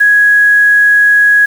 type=tone with quantisation; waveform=sine; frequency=1666 Hz; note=G#6; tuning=5 cents sharp; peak=-4 dBFS; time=0-1.46 s; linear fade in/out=10 ms; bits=5; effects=none